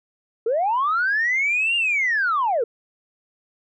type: linear two-way sweep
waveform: sine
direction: up then down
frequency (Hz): 426.2 to 2829 to 426.2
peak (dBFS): -17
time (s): 0.46-2.64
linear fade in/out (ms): 5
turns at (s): 1.76
effects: tanh soft clip ceiling -14 dBFS